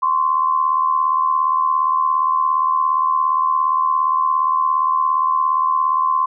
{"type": "tone pair together", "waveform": "sine", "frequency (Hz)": [1041.7, 1119], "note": ["C6", "C#6"], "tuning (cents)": [-8, 16], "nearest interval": "minor second", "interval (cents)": 124, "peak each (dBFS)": [-15, -21], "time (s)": [0.02, 6.26], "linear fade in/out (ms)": 10, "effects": []}